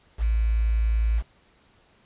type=tone with quantisation; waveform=sine; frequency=55.5 Hz; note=A1; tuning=16 cents sharp; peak=-19 dBFS; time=0.18-1.23 s; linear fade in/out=50 ms; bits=7; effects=pink hiss -60 dBFS RMS until 2.05 s + resampled to 8000 Hz